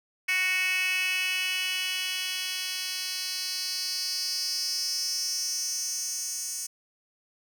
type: tone with high-pass filter sweep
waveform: 10% pulse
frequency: 370 Hz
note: F#4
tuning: in tune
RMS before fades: -30 dBFS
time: 0.28-6.67 s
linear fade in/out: 10 ms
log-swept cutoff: 2300 to 7100 Hz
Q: 4.6
effects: none